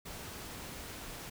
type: noise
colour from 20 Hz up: pink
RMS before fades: -45 dBFS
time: 0.05-1.3 s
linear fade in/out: 10 ms
effects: none